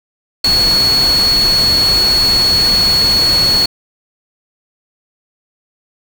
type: tone in noise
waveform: sine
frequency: 4369 Hz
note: C#8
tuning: 26 cents flat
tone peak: -9 dBFS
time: 0.44-3.66 s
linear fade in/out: 5 ms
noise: pink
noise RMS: -20 dBFS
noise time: 0.44-3.66 s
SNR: +8 dB
effects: none